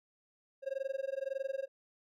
triangle tone with amplitude modulation, 540 Hz, C#5, 45 cents flat, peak -29 dBFS, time 0.62-1.68 s, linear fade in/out 50 ms, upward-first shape sine, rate 21.8 Hz, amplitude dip 100%, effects none

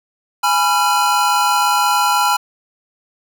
square chord, F diminished, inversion first, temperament equal with one note detuned, 830.6 / 987.8 / 1369 Hz, Ab5 / Cb6 / F6, 0 / 0 / -35 cents, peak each -18 dBFS, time 0.43-2.37 s, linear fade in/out 10 ms, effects none

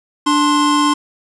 square tone pair together, 293.7 / 1052.7 Hz, D4 / C6, 0 / +10 cents, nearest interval octave + minor seventh, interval 2210 cents, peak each -15 dBFS, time 0.26-0.94 s, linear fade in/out 10 ms, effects resampled to 22050 Hz + 7-bit

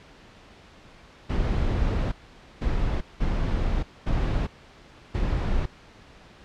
brown noise bursts at uneven times, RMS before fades -24 dBFS, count 5, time 1.29-2.12 / 2.61-3.01 / 3.2-3.83 / 4.06-4.47 / 5.14-5.66 s, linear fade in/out 10 ms, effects pink hiss -50 dBFS RMS until 6.44 s + low-pass 4000 Hz 12 dB/octave

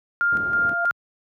sine tone with tremolo, 1403 Hz, F6, 8 cents sharp, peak -17 dBFS, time 0.21-0.91 s, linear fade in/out 0 ms, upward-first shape square, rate 3.1 Hz, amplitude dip 40%
sine tone with exponential growth, 687 Hz, F5, 29 cents flat, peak -23 dBFS, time 0.29-0.85 s, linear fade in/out 1 ms, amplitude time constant 120 ms
white low-pass noise, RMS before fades -36 dBFS, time 0.32-0.74 s, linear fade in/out 5 ms, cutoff 360 Hz, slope 12 dB/octave
effects high-pass 80 Hz 12 dB/octave

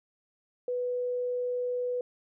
sine tone, 494 Hz, B4, in tune, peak -28 dBFS, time 0.68-2.01 s, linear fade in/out 2 ms, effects none

